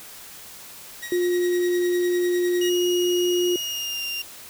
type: tone with tremolo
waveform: sawtooth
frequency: 1899 Hz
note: A#6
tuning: 32 cents sharp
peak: -27 dBFS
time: 1.02-2.7 s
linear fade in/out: 10 ms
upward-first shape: sine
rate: 9.9 Hz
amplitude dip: 60%
type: tone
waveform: sine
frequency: 354.8 Hz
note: F4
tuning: 27 cents sharp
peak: -19 dBFS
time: 1.12-3.56 s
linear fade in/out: 2 ms
type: tone with pitch glide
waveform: 30% pulse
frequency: 2880 to 2787 Hz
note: F#7 to F7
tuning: -47 to -4 cents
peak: -24 dBFS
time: 2.61-4.22 s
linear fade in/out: 5 ms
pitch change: -57 cents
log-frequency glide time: 3.56-4.03 s
effects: white hiss -42 dBFS RMS until 4.49 s